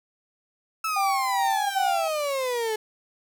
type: exponential sweep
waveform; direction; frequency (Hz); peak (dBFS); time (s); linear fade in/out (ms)
35% pulse; down; 1321 to 426.7; -23; 0.84-2.76; 5
type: tone with tremolo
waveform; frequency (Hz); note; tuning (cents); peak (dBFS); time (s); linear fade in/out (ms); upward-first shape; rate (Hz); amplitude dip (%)
triangle; 784; G5; 0; -20; 0.96-2.08; 5; sine; 2.5; 50
effects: none